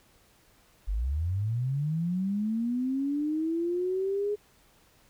sine linear sweep, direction up, 44.08 to 418.7 Hz, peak -26 dBFS, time 0.87-4.36 s, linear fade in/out 20 ms, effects pink hiss -62 dBFS RMS until 5.09 s

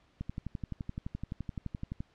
click train, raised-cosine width 5 ms, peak -24 dBFS, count 22, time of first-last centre 0.21-2.005 s, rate 11.7 Hz, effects pink hiss -67 dBFS RMS until 2.14 s + low-pass 4000 Hz 12 dB/octave

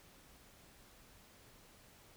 silence, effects pink hiss -62 dBFS RMS until 2.16 s

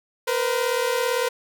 sawtooth tone pair together, 471.2 / 509 Hz, A#4 / C5, +19 / -48 cents, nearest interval minor second, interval 133 cents, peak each -20 dBFS, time 0.27-1.29 s, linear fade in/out 10 ms, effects none

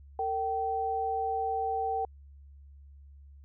sine tone pair together, 454.4 / 772.4 Hz, A#4 / G5, -44 / -26 cents, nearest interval major sixth, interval 918 cents, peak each -34 / -29 dBFS, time 0.19-2.05 s, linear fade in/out 2 ms, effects added 70 Hz sine -49 dBFS peak until 3.44 s

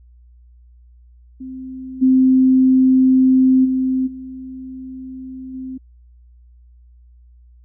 sine tone with level steps, 260 Hz, C4, 11 cents flat, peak -28 / -9 / -15 / -29 / -26 dBFS, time 1.4-5.78 s, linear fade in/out 10 ms, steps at 2.01 / 3.64 / 4.06 / 5.53 s, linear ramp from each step 20 ms, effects added 60 Hz sine -44 dBFS peak until 7.64 s

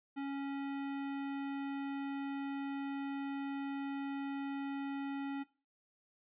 sine tone with hard clipping, 277.2 Hz, C#4, in tune, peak -39 dBFS, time 0.16-5.44 s, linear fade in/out 20 ms, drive 17 dB, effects noise-tail reverb RT60 0.3 s tail -17 dB re dry + resampled to 8000 Hz

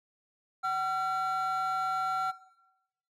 triangle tone pair together, 757 / 1364.1 Hz, F#5 / F6, +39 / -41 cents, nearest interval minor seventh, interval 1020 cents, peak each -30 / -26 dBFS, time 0.63-2.32 s, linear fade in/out 20 ms, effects noise-tail reverb RT60 0.9 s tail -18 dB re dry + tanh soft clip ceiling -22 dBFS

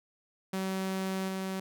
sawtooth tone with level steps, 190.2 Hz, F#3, 48 cents sharp, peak -27 / -29 dBFS, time 0.53-1.6 s, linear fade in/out 5 ms, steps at 1.28 s, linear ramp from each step 5 ms, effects none

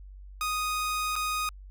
sawtooth tone with dropouts, 1244.5 Hz, D#6, in tune, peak -24 dBFS, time 0.41-1.49 s, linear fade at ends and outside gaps 1 ms, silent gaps 1.156-1.162 s, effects added 48 Hz sine -43 dBFS peak until 1.7 s

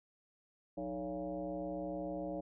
sine tone with frequency modulation, 435.6 Hz, A4, 17 cents flat, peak -37 dBFS, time 0.77-2.41 s, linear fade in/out 10 ms, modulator 127 Hz, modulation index 2, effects none

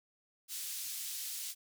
white band-pass noise, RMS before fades -41 dBFS, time 0.48-1.55 s, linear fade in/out 50 ms, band 3300 to 16000 Hz, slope 12 dB/octave, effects none

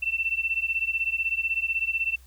sine beating tone pair, 2677 / 2693 Hz, E7 / E7, +26 / +36 cents, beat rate 16 Hz, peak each -27 dBFS, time 0.02-2.16 s, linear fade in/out 10 ms, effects added 64 Hz sine -49 dBFS peak until 2.26 s + white hiss -59 dBFS RMS until 2.26 s

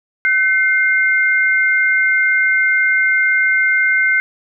sine tone pair together, 1524 / 2111 Hz, G6 / C7, -49 / +15 cents, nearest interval tritone, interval 564 cents, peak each -14 dBFS, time 0.25-4.2 s, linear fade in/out 0 ms, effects none

